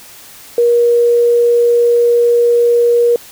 sine tone, 475.3 Hz, A#4, 34 cents sharp, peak -7 dBFS, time 0.58-3.16 s, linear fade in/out 2 ms, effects white hiss -37 dBFS RMS until 3.31 s

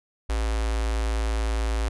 square tone with notch filter, 55.3 Hz, A1, 9 cents sharp, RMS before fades -25 dBFS, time 0.29-1.89 s, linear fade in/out 10 ms, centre 150 Hz, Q 0.55, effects resampled to 24000 Hz

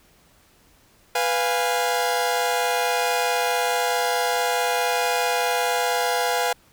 sawtooth chord, F diminished, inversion second, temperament equal with one note detuned, 493.9 / 698.5 / 823 Hz, Cb5 / F5 / Ab5, 0 / 0 / -16 cents, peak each -21 dBFS, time 1.15-6.53 s, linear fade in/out 5 ms, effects pink hiss -57 dBFS RMS until 6.72 s

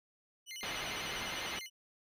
25% pulse tone with vibrato, 2493 Hz, D#7, 3 cents sharp, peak -39 dBFS, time 0.46-1.7 s, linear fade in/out 50 ms, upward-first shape square, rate 10 Hz, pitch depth 300 cents each way
white low-pass noise, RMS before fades -41 dBFS, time 0.63-1.59 s, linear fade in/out 0 ms, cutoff 3600 Hz, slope 24 dB/octave
effects none

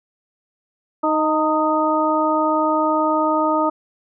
harmonic tone with a mistuned harmonic, 311.1 Hz, D#4, in tune, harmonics 1 / 2 / 3 / 4, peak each -21 / -21 / -21 / -21 dBFS, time 1.03-3.7 s, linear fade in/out 10 ms, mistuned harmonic 3, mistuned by -35 cents, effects none

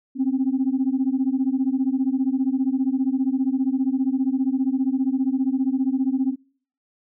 sine beating tone pair, 257.2 / 272.2 Hz, C4 / C#4, -30 / -31 cents, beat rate 15 Hz, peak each -21 / -21 dBFS, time 0.15-6.36 s, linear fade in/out 50 ms, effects noise-tail reverb RT60 0.5 s tail -24 dB re dry + tanh soft clip ceiling -13 dBFS

